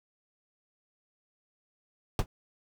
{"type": "noise with exponential decay", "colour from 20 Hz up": "brown", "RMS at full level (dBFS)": -18, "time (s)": [2.19, 2.26], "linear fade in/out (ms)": 1, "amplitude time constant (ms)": 15, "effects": []}